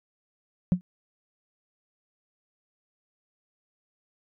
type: tone with exponential decay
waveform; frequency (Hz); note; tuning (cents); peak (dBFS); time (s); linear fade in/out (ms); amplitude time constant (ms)
sine; 180; F#3; -47; -12; 0.72-0.81; 0; 19
effects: tanh soft clip ceiling -14 dBFS